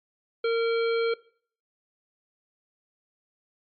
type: harmonic tone with a mistuned harmonic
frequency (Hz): 459.9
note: A#4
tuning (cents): -23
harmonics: 1 / 3 / 5 / 7 / 9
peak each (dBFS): -22 / -32 / -36 / -39 / -41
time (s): 0.44-1.14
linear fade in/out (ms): 5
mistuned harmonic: 9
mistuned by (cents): +17
effects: noise-tail reverb RT60 0.5 s tail -20 dB re dry + MP3 64 kbps